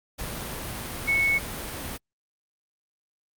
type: tone in noise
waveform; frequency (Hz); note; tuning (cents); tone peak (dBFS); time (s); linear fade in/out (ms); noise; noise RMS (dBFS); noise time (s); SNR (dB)
sine; 2207; C#7; -8; -20; 1.07-1.39; 20; pink; -34; 0.18-1.98; +11
effects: Opus 48 kbps